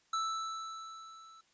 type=tone with level ramp; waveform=square; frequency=1318.5 Hz; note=E6; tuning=in tune; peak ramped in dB=-31 to -55 dBFS; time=0.13-1.41 s; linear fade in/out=5 ms; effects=white hiss -70 dBFS RMS until 1.53 s + resampled to 16000 Hz